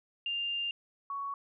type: tone pair in turn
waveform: sine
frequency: 2798 / 1116.8 Hz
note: F7 / C#6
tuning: +3 / +13 cents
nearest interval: octave + major third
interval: 1590 cents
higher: first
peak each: -31 / -34 dBFS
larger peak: first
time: 0.26-0.71 / 1.1-1.34 s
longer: first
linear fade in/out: 2 ms
effects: none